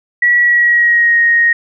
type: tone with pitch glide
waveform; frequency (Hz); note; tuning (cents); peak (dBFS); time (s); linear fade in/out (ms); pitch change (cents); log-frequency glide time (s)
sine; 1933 to 1870.4; B6 to A#6; -38 to +5; -7; 0.22-1.53; 5; -57; 0.4-1.19
effects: none